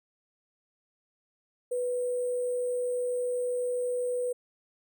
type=tone with sample-and-hold; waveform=sine; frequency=493.9 Hz; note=B4; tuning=in tune; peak=-27 dBFS; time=1.71-4.33 s; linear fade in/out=10 ms; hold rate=8820 Hz; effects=none